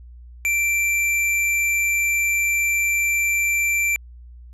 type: tone with hard clipping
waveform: sine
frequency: 2349 Hz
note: D7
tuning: in tune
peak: -19 dBFS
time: 0.45-3.96 s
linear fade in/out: 0 ms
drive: 16 dB
effects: added 60 Hz sine -39 dBFS peak until 4.53 s + resampled to 32000 Hz